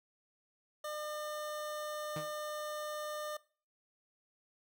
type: tone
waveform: 25% pulse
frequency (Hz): 603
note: D5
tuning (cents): +46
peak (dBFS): -35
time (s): 0.84-3.37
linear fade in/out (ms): 5
type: tone with exponential decay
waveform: sawtooth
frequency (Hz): 155.56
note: D#3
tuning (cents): 0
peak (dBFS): -33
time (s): 2.16-2.34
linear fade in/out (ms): 5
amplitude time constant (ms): 37
effects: noise-tail reverb RT60 0.4 s tail -20 dB re dry